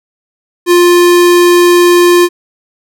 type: tone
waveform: square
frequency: 351 Hz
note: F4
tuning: 9 cents sharp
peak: -4 dBFS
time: 0.66-2.29 s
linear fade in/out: 50 ms
effects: none